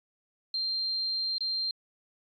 sine tone with dropouts, 4171 Hz, C8, 6 cents flat, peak -28 dBFS, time 0.54-1.71 s, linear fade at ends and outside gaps 2 ms, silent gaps 1.382-1.407 s, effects AAC 64 kbps

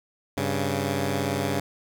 10% pulse tone pair together, 98 / 138.68 Hz, G2 / C#3, 0 / +1 cents, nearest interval tritone, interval 601 cents, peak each -19 dBFS, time 0.37-1.6 s, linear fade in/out 5 ms, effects none

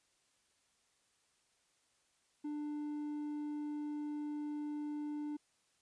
sine tone with hard clipping, 296.7 Hz, D4, 18 cents sharp, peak -39 dBFS, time 2.44-5.37 s, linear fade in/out 10 ms, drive 3 dB, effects white hiss -75 dBFS RMS until 5.81 s + resampled to 22050 Hz

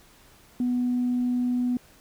sine tone, 246.9 Hz, B3, in tune, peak -21 dBFS, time 0.6-1.77 s, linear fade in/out 2 ms, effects tanh soft clip ceiling -18 dBFS + pink hiss -55 dBFS RMS until 2 s

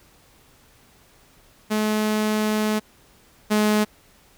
sawtooth tone pair in turn, 214.2 / 211.9 Hz, A3 / G#3, -46 / +35 cents, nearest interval unison, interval 19 cents, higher first, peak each -16 / -13 dBFS, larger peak second, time 1.7-2.8 / 3.5-3.85 s, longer first, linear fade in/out 20 ms, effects pink hiss -55 dBFS RMS until 4.37 s

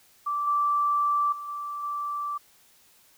sine tone with level steps, 1167 Hz, D6, 11 cents flat, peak -25 / -21 / -34 / -31 / -28 dBFS, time 0.26-2.38 s, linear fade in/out 10 ms, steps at 0.47 / 1.32 / 1.48 / 1.83 s, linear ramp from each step 5 ms, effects white hiss -59 dBFS RMS until 3.17 s

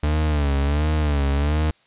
40% pulse tone with vibrato, 73.42 Hz, D2, in tune, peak -17 dBFS, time 0.03-1.71 s, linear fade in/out 5 ms, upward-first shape sine, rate 1.4 Hz, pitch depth 92 cents each way, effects white hiss -59 dBFS RMS until 1.86 s + resampled to 8000 Hz

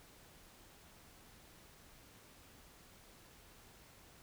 silence, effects pink hiss -61 dBFS RMS until 4.22 s

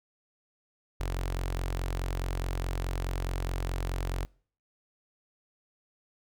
sawtooth tone with notch filter, 44.74 Hz, F1, 43 cents sharp, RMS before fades -32 dBFS, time 1-4.25 s, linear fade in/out 0 ms, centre 200 Hz, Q 1.4, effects noise-tail reverb RT60 0.5 s tail -25 dB re dry

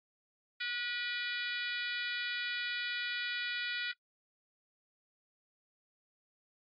harmonic tone with a mistuned harmonic, 484.7 Hz, B4, 32 cents flat, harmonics 3 / 4 / 5 / 6 / 7 / 8 / 9 / 10, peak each -40 / -42 / -41 / -47 / -44 / -44 / -48 / -49 dBFS, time 0.6-3.92 s, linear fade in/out 10 ms, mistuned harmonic 6, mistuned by +46 cents, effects noise-tail reverb RT60 0.1 s tail -17 dB re dry + AAC 32 kbps

